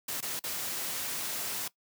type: noise with dropouts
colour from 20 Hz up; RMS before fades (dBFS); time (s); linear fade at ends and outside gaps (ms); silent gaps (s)
white; -35; 0.08-1.68; 5; 0.207-0.225 / 0.394-0.438
effects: noise-tail reverb RT60 0.1 s tail -19 dB re dry + high-pass 100 Hz 12 dB/octave